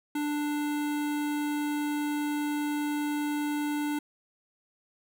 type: tone with notch filter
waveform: square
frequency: 295 Hz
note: D4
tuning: 8 cents sharp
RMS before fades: -30 dBFS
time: 0.15-3.99 s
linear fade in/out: 5 ms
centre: 5200 Hz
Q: 1.9
effects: none